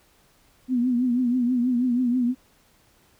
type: tone with vibrato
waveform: sine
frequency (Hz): 246.9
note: B3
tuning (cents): 0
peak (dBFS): -19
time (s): 0.68-2.35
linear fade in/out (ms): 50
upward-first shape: triangle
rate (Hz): 6.2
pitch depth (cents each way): 90
effects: pink hiss -60 dBFS RMS until 3.19 s